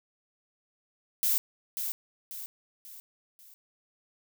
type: noise with echo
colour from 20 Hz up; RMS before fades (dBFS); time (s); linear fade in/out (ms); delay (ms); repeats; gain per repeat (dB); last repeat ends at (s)
violet; -26; 1.23-1.38; 0; 540; 4; -7; 3.54
effects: none